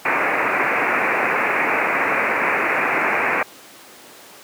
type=low-pass noise; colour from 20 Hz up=white; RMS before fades=-19 dBFS; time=0.05-3.43 s; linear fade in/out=5 ms; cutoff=2500 Hz; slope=96 dB/octave; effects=pink hiss -42 dBFS RMS until 4.43 s + high-pass 300 Hz 12 dB/octave